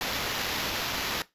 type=noise with sample-and-hold; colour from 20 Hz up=white; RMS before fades=-31 dBFS; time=0.01-1.22 s; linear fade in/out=0 ms; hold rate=8820 Hz; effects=noise-tail reverb RT60 0.2 s tail -18 dB re dry + resampled to 32000 Hz